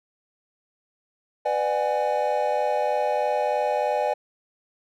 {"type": "chord", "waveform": "triangle", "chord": "G# half-diminished seventh", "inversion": "first", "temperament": "just", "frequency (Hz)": [498.4, 598, 747.5, 830.6], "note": ["B4", "D5", "F#5", "G#5"], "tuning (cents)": [16, 31, 17, 0], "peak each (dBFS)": [-26, -23, -28, -24], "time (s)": [1.45, 4.14], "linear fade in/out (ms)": 10, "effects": []}